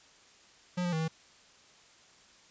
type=tone with pitch steps; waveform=square; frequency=178.9 / 175.8 / 159.6 / 160.6 Hz; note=F3 / F3 / D#3 / E3; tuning=+42 / +12 / +44 / -45 cents; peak=-30 dBFS; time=0.77-1.082 s; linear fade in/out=10 ms; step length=78 ms; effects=white hiss -59 dBFS RMS until 2.5 s + resampled to 16000 Hz